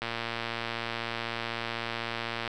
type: click train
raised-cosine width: 0.3 ms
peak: -16 dBFS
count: 286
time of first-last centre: 0.02-2.477 s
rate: 116 Hz
effects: none